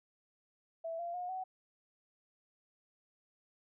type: tone with pitch steps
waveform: sine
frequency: 659.3 / 688.1 / 718.1 / 749.5 Hz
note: E5 / F5 / F5 / F#5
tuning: 0 / -26 / +48 / +22 cents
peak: -37 dBFS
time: 0.84-1.44 s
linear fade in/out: 10 ms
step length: 150 ms
effects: none